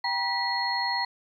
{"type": "tone cluster", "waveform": "sine", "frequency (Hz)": [788, 958, 1959, 4291], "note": ["G5", "A#5", "B6", "C8"], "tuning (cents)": [9, 47, -15, 43], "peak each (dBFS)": [-33, -29, -31, -30], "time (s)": [0.04, 1.05], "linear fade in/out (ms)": 5, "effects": ["10-bit"]}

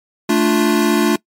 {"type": "chord", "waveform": "square", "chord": "D minor", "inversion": "second", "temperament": "equal", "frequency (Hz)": [220, 293.7, 349.2], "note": ["A3", "D4", "F4"], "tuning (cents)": [0, 0, 0], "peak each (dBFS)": -17, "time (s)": [0.29, 1.16], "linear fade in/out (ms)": 5, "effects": ["noise-tail reverb RT60 0.1 s tail -22 dB re dry", "MP3 64 kbps"]}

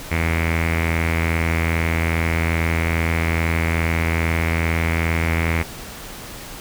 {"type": "tone with low-pass filter", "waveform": "sawtooth", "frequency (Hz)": 82.41, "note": "E2", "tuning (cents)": 0, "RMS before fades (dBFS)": -20, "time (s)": [0.11, 5.63], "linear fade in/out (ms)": 10, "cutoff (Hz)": 2200, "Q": 6.9, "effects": ["pink hiss -35 dBFS RMS until 6.6 s"]}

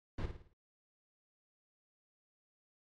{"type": "noise with echo", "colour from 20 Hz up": "brown", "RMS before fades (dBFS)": -37, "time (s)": [0.18, 0.26], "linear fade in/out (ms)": 5, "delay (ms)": 55, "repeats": 5, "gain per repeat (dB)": -7, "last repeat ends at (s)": 0.535, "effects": ["low-pass 4000 Hz 12 dB/octave", "MP3 96 kbps"]}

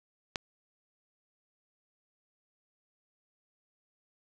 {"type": "click", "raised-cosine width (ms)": 0.2, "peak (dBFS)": -14, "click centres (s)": 0.358, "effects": []}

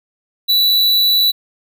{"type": "tone", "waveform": "square", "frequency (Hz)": 3951, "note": "B7", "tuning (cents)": 0, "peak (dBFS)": -11, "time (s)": [0.48, 1.32], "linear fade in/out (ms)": 20, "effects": []}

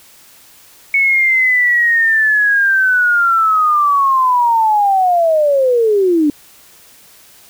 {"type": "linear sweep", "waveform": "sine", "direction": "down", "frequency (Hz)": [2217, 285.2], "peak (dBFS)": -9, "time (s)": [0.94, 6.3], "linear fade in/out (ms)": 2, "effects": ["white hiss -44 dBFS RMS until 7.49 s"]}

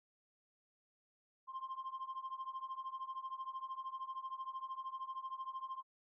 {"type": "tone with tremolo", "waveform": "sine", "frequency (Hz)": 1054, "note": "C6", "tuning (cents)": 12, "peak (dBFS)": -36, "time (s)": [1.47, 5.83], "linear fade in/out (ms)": 50, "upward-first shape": "triangle", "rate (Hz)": 13, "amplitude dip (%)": 95, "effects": ["tanh soft clip ceiling -38 dBFS"]}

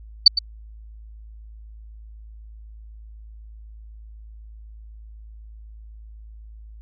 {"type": "tone with echo", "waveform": "sine", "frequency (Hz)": 4551, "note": "C#8", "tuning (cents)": 45, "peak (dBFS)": -4, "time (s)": [0.26, 0.28], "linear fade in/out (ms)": 5, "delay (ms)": 110, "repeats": 1, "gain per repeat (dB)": -12, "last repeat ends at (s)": 0.39, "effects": ["added 54 Hz sine -39 dBFS peak until 6.81 s"]}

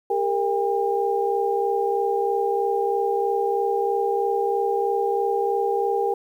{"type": "tone cluster", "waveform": "sine", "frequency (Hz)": [400, 463.1, 802], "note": ["G4", "A#4", "G5"], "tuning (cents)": [35, -11, 39], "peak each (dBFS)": -24, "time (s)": [0.1, 6.14], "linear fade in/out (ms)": 5, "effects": ["9-bit"]}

